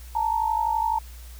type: tone pair together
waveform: sine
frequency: 873.1 / 925 Hz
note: A5 / A#5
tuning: -14 / -14 cents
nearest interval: minor second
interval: 100 cents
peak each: -24 dBFS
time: 0.15-0.99 s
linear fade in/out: 5 ms
effects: added 60 Hz sine -39 dBFS peak until 1.39 s + white hiss -50 dBFS RMS until 1.39 s